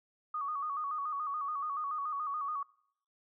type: tone with vibrato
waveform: sine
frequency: 1174.7 Hz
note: D6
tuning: in tune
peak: -33 dBFS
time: 0.34-2.63 s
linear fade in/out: 5 ms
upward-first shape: square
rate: 7 Hz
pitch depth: 81 cents each way
effects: noise-tail reverb RT60 0.7 s tail -23 dB re dry